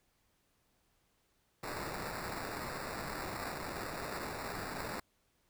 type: noise with sample-and-hold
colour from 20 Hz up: violet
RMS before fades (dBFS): -41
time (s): 1.63-5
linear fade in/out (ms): 5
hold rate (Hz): 3150
effects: pink hiss -75 dBFS RMS until 5.49 s